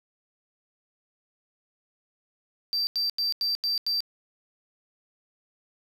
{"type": "tone bursts", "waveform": "triangle", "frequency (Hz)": 4682, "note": "D8", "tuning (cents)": -6, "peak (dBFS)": -22, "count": 6, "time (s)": [2.73, 4.005], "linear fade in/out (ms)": 0, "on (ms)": 140, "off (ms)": 87, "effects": ["tanh soft clip ceiling -18 dBFS", "9-bit"]}